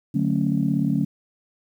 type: chord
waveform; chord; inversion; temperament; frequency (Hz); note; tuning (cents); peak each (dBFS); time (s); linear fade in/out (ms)
sine; D major seventh; none; just; 146.83 / 183.54 / 220.2 / 275.3; D3 / F#3 / A3 / C#4; 0 / -14 / +2 / -12; -24; 0.14-1.05; 10
effects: tanh soft clip ceiling -9 dBFS + 9-bit